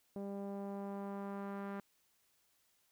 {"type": "tone with low-pass filter sweep", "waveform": "sawtooth", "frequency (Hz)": 198.9, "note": "G3", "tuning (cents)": 25, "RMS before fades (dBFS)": -43, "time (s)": [0.16, 1.8], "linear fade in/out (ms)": 0, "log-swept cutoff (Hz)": [580, 1500], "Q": 1.5, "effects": ["white hiss -75 dBFS RMS until 2.91 s"]}